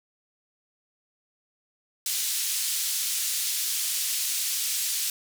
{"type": "band-pass noise", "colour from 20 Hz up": "white", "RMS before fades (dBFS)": -28, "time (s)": [2.06, 5.1], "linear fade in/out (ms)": 2, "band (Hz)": [3300, 12000], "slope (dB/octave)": 12, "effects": []}